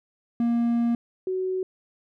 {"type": "tone pair in turn", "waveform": ["triangle", "sine"], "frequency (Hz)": [235.2, 373.4], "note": ["A#3", "F#4"], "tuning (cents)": [16, 16], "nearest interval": "minor sixth", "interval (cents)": 800, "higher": "second", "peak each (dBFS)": [-18, -24], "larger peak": "first", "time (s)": [[0.4, 0.95], [1.27, 1.63]], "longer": "first", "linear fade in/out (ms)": 2, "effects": []}